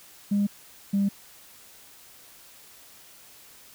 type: tone pair in turn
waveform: sine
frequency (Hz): 202.7 / 199.1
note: G#3 / G3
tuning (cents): -42 / +27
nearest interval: unison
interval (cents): 31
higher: first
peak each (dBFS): -19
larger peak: neither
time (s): 0.31-0.47 / 0.93-1.09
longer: neither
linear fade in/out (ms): 10
effects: tanh soft clip ceiling -17 dBFS + white hiss -51 dBFS RMS until 3.74 s